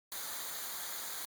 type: noise with comb filter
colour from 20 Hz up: white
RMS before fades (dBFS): -41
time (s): 0.12-1.25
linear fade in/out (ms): 0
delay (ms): 0.37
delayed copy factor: -0.65
effects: Opus 48 kbps